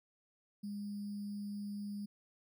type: tone with sample-and-hold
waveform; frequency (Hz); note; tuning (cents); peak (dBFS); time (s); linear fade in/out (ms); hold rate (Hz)
sine; 204.2; G#3; -29; -39; 0.63-2.06; 10; 4900
effects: none